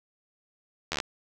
slowing click train, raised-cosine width 0.2 ms, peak -11 dBFS, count 7, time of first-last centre 0.92-1.002 s, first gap 12 ms, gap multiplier 1.05, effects none

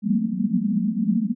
white band-pass noise, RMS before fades -22 dBFS, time 0.02-1.35 s, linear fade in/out 50 ms, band 180 to 240 Hz, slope 96 dB/octave, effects none

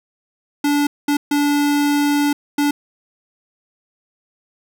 square tone bursts at uneven times, 289.7 Hz, D4, 24 cents flat, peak -15 dBFS, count 4, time 0.64-0.87 / 1.08-1.17 / 1.31-2.33 / 2.58-2.71 s, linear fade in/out 5 ms, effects none

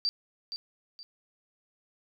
sine tone with echo, 4667 Hz, D8, 12 cents flat, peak -25 dBFS, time 0.05-0.09 s, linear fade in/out 0 ms, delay 470 ms, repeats 2, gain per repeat -9 dB, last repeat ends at 1.03 s, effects none

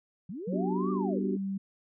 sine linear two-way sweep, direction up then down, 153.4 to 1203 to 271.8 Hz, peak -36 dBFS, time 0.29-1.25 s, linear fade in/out 5 ms, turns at 0.91 s
sine tone with pitch glide, 185.6 to 194.83 Hz, F#3 to G3, +6 to -10 cents, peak -30 dBFS, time 0.47-1.58 s, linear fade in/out 10 ms, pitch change +84 cents, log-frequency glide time 0.75-1.1 s
sine chord, G major seventh, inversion first, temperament just, 245 / 294 / 367.5 / 392 Hz, B3 / D4 / F#4 / G4, -14 / +2 / -12 / 0 cents, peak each -35 dBFS, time 0.52-1.37 s, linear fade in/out 10 ms
effects none

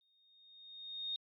sine tone with exponential growth, 3700 Hz, A#7, 14 cents flat, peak -35 dBFS, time 0.01-1.16 s, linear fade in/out 1 ms, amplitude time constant 250 ms, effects AAC 32 kbps

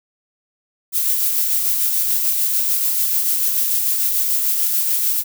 violet noise with tremolo, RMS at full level -17 dBFS, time 0.92-5.24 s, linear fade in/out 50 ms, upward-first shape sine, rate 6.8 Hz, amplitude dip 30%, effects none

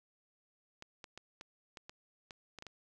clicks, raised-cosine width 0.2 ms, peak -30 dBFS, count 10, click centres 0.824 / 1.042 / 1.176 / 1.411 / 1.772 / 1.895 / 2.308 / 2.587 / 2.624 / 2.667 s, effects none

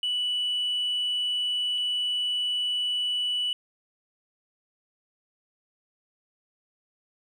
sine tone pair in turn, 2960 / 2960 Hz, F#7 / F#7, 0 / 0 cents, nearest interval unison, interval 0 cents, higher neither, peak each -23 / -23 dBFS, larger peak neither, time 0.03-1.78 / 1.78-3.53 s, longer neither, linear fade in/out 2 ms, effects tanh soft clip ceiling -22 dBFS + 10-bit

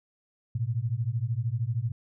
sine beating tone pair, 110 / 123 Hz, A2 / B2, 0 / -7 cents, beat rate 13 Hz, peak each -29 dBFS, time 0.55-1.92 s, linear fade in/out 5 ms, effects none

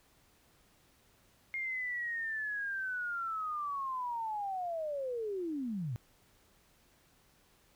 sine linear sweep, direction down, 2136 to 107.8 Hz, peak -34 dBFS, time 1.54-5.96 s, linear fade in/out 0 ms, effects pink hiss -67 dBFS RMS until 7.75 s

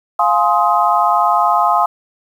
sine chord, F minor seventh, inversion none, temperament just, 698.5 / 838.1 / 1047.7 / 1257.2 Hz, F5 / Ab5 / C6 / Eb6, 0 / +16 / +2 / +18 cents, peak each -16 dBFS, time 0.19-1.86 s, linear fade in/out 5 ms, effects 7-bit

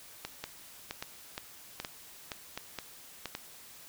two click trains, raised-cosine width 0.2 ms, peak -19 / -19 dBFS, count 5 / 7, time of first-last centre 0.25-3.351 / 0.44-3.257 s, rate 1.29 / 2.13 Hz, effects white hiss -52 dBFS RMS until 3.88 s

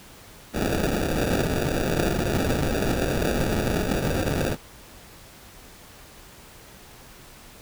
white noise with sample-and-hold, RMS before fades -24 dBFS, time 0.53-4.57 s, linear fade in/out 50 ms, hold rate 1050 Hz, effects pink hiss -47 dBFS RMS until 7.61 s

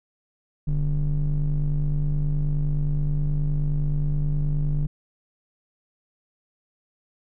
triangle ring-modulated tone, 61.74 Hz, B1, in tune, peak -15 dBFS, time 0.67-4.87 s, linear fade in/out 10 ms, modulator 86.5 Hz, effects none

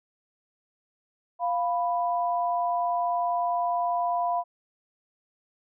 sine tone pair together, 698.5 / 988.5 Hz, F5 / B5, 0 / +1 cents, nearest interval tritone, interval 601 cents, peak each -25 / -28 dBFS, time 1.39-4.44 s, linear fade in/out 50 ms, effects none

